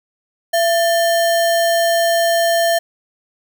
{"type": "tone with sample-and-hold", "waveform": "sine", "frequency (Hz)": 675, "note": "E5", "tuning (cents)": 41, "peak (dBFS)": -12, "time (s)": [0.53, 2.79], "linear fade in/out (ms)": 10, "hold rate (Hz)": 2450, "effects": []}